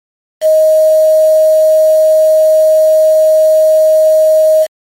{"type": "tone with quantisation", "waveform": "sine", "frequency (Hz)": 627, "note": "D#5", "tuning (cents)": 13, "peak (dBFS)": -4, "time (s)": [0.41, 4.67], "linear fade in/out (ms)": 50, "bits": 4, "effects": ["MP3 64 kbps"]}